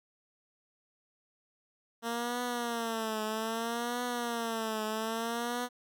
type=tone with vibrato; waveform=10% pulse; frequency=230 Hz; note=A#3; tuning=23 cents flat; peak=-24 dBFS; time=2.02-5.69 s; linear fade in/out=50 ms; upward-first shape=triangle; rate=0.62 Hz; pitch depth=120 cents each way; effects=none